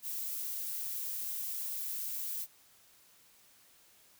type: noise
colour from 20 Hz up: violet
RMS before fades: -38 dBFS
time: 0.02-2.47 s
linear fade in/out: 50 ms
effects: white hiss -63 dBFS RMS until 4.19 s